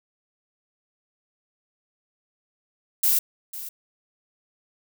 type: noise with echo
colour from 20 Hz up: violet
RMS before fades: -20 dBFS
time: 3.03-3.19 s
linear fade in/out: 5 ms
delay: 500 ms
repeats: 1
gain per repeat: -15 dB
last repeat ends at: 3.69 s
effects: none